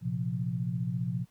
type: chord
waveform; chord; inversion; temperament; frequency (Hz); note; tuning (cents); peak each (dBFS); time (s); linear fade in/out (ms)
sine; Bb suspended second; none; equal with one note detuned; 116 / 130.81 / 174.61; Bb2 / C3 / F3; -8 / 0 / 0; -34 / -33 / -33; 0.01-1.26; 50
effects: pink hiss -68 dBFS RMS until 1.3 s